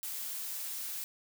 blue noise, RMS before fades -39 dBFS, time 0.03-1.04 s, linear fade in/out 0 ms, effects none

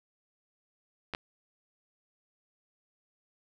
clicks, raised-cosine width 0.3 ms, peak -19 dBFS, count 2, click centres 1.137 / 1.149 s, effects none

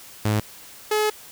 sawtooth tone pair in turn, 106.2 / 425.9 Hz, G#2 / G#4, +39 / +44 cents, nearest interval 2 octaves, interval 2405 cents, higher second, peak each -15 dBFS, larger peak neither, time 0.25-0.4 / 0.91-1.1 s, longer second, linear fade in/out 5 ms, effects white hiss -44 dBFS RMS until 1.31 s

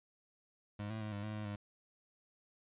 25% pulse tone with pitch steps, 103.4 / 110.1 / 106.9 / 101.7 / 107.2 / 106.3 / 102.5 Hz, G#2 / A2 / A2 / G#2 / A2 / G#2 / G#2, -7 / +2 / -49 / -36 / -45 / +41 / -22 cents, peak -36 dBFS, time 0.79-1.56 s, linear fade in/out 5 ms, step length 110 ms, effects resampled to 8000 Hz

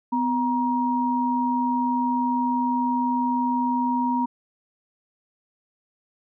sine tone pair together, 251.3 / 946 Hz, B3 / A#5, +30 / +25 cents, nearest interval octave + major seventh, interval 2295 cents, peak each -23 dBFS, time 0.12-4.26 s, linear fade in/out 10 ms, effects none

